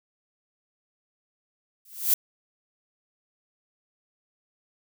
violet noise with exponential growth, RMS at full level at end -17 dBFS, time 1.85-2.14 s, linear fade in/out 5 ms, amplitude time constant 63 ms, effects none

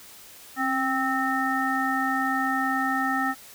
harmonic tone with a mistuned harmonic, 261.6 Hz, C4, in tune, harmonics 1 / 3 / 5 / 7, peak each -28 / -28 / -28 / -28 dBFS, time 0.56-3.35 s, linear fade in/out 50 ms, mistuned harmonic 1, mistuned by +36 cents, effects white hiss -47 dBFS RMS until 3.54 s

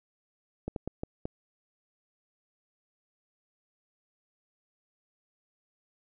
slowing click train, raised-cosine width 2 ms, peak -20 dBFS, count 5, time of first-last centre 0.68-1.255 s, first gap 82 ms, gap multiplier 1.39, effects none

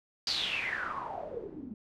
white noise with low-pass filter sweep, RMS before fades -36 dBFS, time 0.27-1.74 s, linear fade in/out 2 ms, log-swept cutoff 4800 to 220 Hz, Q 8.6, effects none

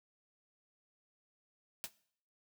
white noise with exponential decay, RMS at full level -36 dBFS, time 1.84-1.91 s, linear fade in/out 0 ms, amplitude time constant 15 ms, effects noise-tail reverb RT60 0.6 s tail -20 dB re dry

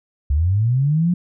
sine linear sweep, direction up, 66 to 180.5 Hz, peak -14 dBFS, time 0.3-1.14 s, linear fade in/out 5 ms, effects none

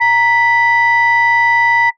sine tone pair together, 932.3 / 1975.5 Hz, A#5 / B6, 0 / 0 cents, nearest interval octave + minor second, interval 1300 cents, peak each -11 dBFS, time 0-1.91 s, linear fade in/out 20 ms, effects noise-tail reverb RT60 0.1 s tail -18 dB re dry + tanh soft clip ceiling -3 dBFS

